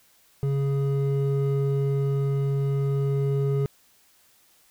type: tone pair together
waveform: triangle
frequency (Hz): 138.59 / 415.3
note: C#3 / G#4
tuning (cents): 0 / 0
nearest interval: octave + perfect fifth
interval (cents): 1900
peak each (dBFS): -20 / -27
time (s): 0.43-3.66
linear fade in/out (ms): 0
effects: white hiss -60 dBFS RMS until 4.7 s